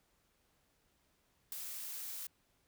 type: noise with ADSR envelope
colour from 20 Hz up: blue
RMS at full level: -36 dBFS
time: 1.52-2.27 s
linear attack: 3 ms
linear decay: 4 ms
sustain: -8 dB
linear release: 4 ms
effects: pink hiss -75 dBFS RMS until 2.67 s